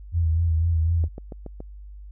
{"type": "tone with vibrato", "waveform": "sine", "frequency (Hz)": 82.41, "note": "E2", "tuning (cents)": 0, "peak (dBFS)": -18, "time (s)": [0.12, 1.09], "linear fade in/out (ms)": 50, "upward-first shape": "sine", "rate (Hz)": 4, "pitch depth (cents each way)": 53}
{"type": "click train", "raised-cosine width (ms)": 2, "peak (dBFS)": -23, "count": 5, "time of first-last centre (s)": [1.04, 1.604], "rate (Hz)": 7.09}
{"effects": ["added 50 Hz sine -38 dBFS peak until 2.11 s"]}